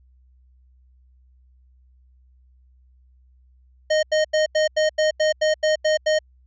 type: tone bursts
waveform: square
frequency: 619 Hz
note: D#5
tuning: 9 cents flat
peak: -17 dBFS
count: 11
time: 3.9-6.19 s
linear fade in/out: 10 ms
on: 130 ms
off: 86 ms
effects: added 63 Hz sine -52 dBFS peak until 6.46 s + resampled to 16000 Hz